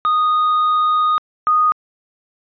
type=tone pair in turn; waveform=triangle / sine; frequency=1238 / 1238 Hz; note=D#6 / D#6; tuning=-9 / -9 cents; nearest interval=unison; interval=0 cents; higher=neither; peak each=-11 dBFS; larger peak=neither; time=0.05-1.18 / 1.47-1.72 s; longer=first; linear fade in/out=0 ms; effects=resampled to 11025 Hz